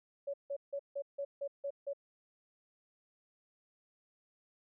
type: tone bursts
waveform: sine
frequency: 562 Hz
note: C#5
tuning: 24 cents sharp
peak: -35 dBFS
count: 8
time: 0.27-1.934 s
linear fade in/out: 10 ms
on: 68 ms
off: 160 ms
effects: none